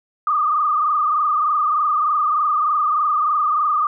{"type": "tone with frequency modulation", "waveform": "sine", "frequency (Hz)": 1210, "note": "D#6", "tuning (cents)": -49, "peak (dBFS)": -15, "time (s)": [0.27, 3.87], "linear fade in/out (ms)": 2, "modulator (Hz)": 23.3, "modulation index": 2.2, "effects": []}